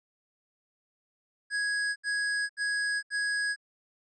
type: tone bursts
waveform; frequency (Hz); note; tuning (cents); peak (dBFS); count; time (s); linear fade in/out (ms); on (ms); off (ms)
square; 1661.2; G#6; 0; -28; 4; 1.5-3.562; 50; 460; 74
effects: resampled to 22050 Hz